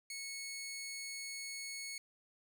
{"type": "tone", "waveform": "15% pulse", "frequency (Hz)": 2200, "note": "C#7", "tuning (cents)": -14, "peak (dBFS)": -36, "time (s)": [0.1, 1.98], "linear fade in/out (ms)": 2, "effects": []}